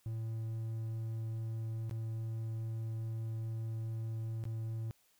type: tone with dropouts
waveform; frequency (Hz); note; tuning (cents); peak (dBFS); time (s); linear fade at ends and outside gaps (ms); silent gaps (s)
triangle; 112.2; A2; +34; -34; 0.06-4.91; 0; 1.895-1.911 / 4.439-4.453
effects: white hiss -71 dBFS RMS until 5.19 s